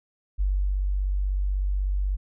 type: tone with ADSR envelope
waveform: sine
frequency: 48.12 Hz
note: G1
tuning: 31 cents flat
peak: -20 dBFS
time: 0.38-2.17 s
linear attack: 27 ms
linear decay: 360 ms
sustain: -2 dB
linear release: 24 ms
effects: none